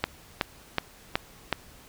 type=click train; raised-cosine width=0.3 ms; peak=-7 dBFS; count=5; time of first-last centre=0.04-1.527 s; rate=2.69 Hz; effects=pink hiss -52 dBFS RMS until 1.88 s